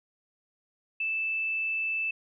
sine tone, 2637 Hz, E7, in tune, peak -27 dBFS, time 1-2.11 s, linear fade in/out 5 ms, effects none

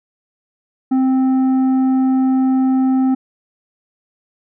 sine tone with tanh clipping, 261.6 Hz, C4, in tune, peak -13 dBFS, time 0.91-3.15 s, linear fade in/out 10 ms, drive 7 dB, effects none

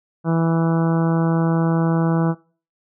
harmonic tone, 164.81 Hz, E3, in tune, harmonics 1 / 2 / 3 / 4 / 5 / 6 / 7 / 8 / 9, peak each -17 / -23 / -27 / -29 / -31 / -33 / -34 / -35 / -36 dBFS, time 0.24-2.35 s, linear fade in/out 50 ms, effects noise-tail reverb RT60 0.4 s tail -22 dB re dry

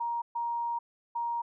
sine tone bursts at uneven times, 940 Hz, A#5, 14 cents sharp, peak -29 dBFS, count 3, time 0-0.22 / 0.35-0.79 / 1.15-1.42 s, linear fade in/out 10 ms, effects none

